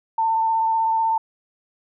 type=tone with vibrato; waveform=sine; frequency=896 Hz; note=A5; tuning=31 cents sharp; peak=-17 dBFS; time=0.18-1.18 s; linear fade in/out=5 ms; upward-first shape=sine; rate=16 Hz; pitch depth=16 cents each way; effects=none